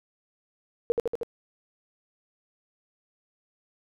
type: tone with echo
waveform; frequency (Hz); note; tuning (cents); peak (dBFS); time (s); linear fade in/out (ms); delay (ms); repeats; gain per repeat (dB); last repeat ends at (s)
sine; 469.5; A#4; +12; -19; 0.9-0.92; 0; 78; 4; -2; 1.232
effects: none